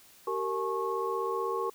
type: tone cluster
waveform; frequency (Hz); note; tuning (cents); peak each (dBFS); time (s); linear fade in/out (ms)
sine; 386.1 / 462 / 853 / 1094; G4 / A#4 / G#5 / C#6; -26 / -16 / +46 / -23; -34 / -33 / -40 / -33; 0.27-1.7; 5
effects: white hiss -57 dBFS RMS until 1.74 s